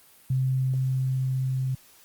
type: tone with level ramp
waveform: sine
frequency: 130.81 Hz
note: C3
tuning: in tune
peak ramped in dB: -21 to -24 dBFS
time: 0.3-1.75 s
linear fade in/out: 5 ms
effects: white hiss -55 dBFS RMS until 2.04 s + Opus 32 kbps